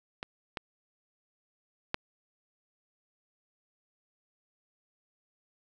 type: clicks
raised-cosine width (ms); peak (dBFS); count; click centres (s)
0.3; -20 / -18 / -12; 3; 0.229 / 0.572 / 1.944
effects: none